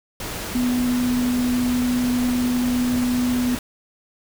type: tone in noise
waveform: sine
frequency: 247.1 Hz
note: B3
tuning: 1 cent sharp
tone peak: -18 dBFS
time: 0.55-3.55 s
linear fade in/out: 2 ms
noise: pink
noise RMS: -30 dBFS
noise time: 0.2-3.59 s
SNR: +9 dB
effects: none